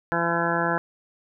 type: harmonic tone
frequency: 169.4 Hz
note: E3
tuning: 48 cents sharp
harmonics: 1 / 2 / 3 / 4 / 5 / 6 / 8 / 9 / 10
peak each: -30 / -30 / -30 / -30 / -30 / -30 / -30 / -30 / -30 dBFS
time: 0.12-0.78 s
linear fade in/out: 0 ms
effects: none